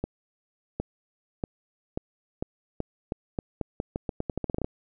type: accelerating click train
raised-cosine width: 2 ms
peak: -15 dBFS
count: 21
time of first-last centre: 0.04-4.645 s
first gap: 760 ms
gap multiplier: 0.84
effects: none